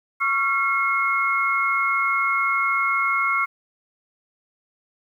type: tone cluster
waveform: sine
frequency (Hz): 1116 / 1368 / 2163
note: C#6 / F6 / C#7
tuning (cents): +11 / -36 / -43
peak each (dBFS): -24 / -23 / -22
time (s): 0.2-3.46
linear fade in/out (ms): 20
effects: 9-bit